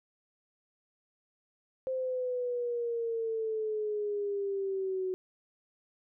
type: exponential sweep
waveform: sine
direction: down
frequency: 523.3 to 370 Hz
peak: -30 dBFS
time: 1.87-5.14 s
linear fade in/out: 0 ms
effects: none